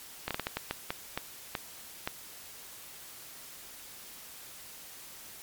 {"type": "slowing click train", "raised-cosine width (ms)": 0.3, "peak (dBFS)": -15, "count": 11, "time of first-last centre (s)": [0.28, 2.075], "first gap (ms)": 27, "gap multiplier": 1.39, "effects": ["white hiss -48 dBFS RMS until 5.42 s", "MP3 96 kbps"]}